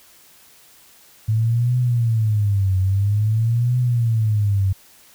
sine tone with vibrato, 108.1 Hz, A2, 30 cents flat, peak -15 dBFS, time 1.28-4.73 s, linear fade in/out 10 ms, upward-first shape triangle, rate 0.5 Hz, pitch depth 260 cents each way, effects white hiss -50 dBFS RMS until 5.14 s

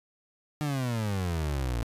30% pulse exponential sweep, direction down, 153.1 to 55.6 Hz, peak -25 dBFS, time 0.61-1.83 s, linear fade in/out 0 ms, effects resampled to 32000 Hz

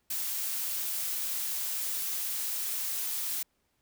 blue noise, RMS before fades -33 dBFS, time 0.1-3.43 s, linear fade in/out 5 ms, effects pink hiss -75 dBFS RMS until 3.81 s

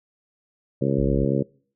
harmonic tone, 68.6 Hz, C#2, 17 cents flat, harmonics 2 / 3 / 4 / 5 / 6 / 7 / 8, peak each -24 / -26 / -27 / -28 / -29 / -29 / -30 dBFS, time 0.81-1.43 s, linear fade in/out 10 ms
sine tone, 56.4 Hz, A1, 44 cents sharp, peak -25 dBFS, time 0.98-1.25 s, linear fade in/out 5 ms
effects noise-tail reverb RT60 0.5 s tail -25 dB re dry

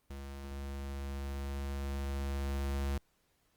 square tone with level ramp, 69.2 Hz, C#2, 2 cents flat, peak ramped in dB -41 to -32 dBFS, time 0.1-2.98 s, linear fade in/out 5 ms, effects pink hiss -74 dBFS RMS until 3.56 s + Opus 32 kbps

